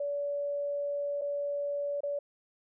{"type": "tone with dropouts", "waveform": "sine", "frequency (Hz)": 573, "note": "D5", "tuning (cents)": -43, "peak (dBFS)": -30, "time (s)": [0, 2.19], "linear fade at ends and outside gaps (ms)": 5, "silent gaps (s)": [[1.213, 1.217], [2.006, 2.033]], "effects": []}